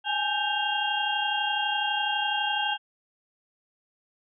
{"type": "tone cluster", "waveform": "sine", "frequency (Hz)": [816, 848, 1565, 2792, 3235], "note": ["G#5", "G#5", "G6", "F7", "G#7"], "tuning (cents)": [-31, 36, -3, -1, -46], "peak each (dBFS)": -31, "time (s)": [0.04, 2.78], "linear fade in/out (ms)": 50, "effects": []}